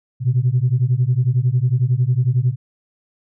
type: beating tone pair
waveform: sine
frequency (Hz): 119.9 / 130.9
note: A#2 / C3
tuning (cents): +49 / +1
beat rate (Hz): 11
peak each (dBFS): -16 / -16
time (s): 0.2-2.56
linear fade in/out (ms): 50
effects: tanh soft clip ceiling -8 dBFS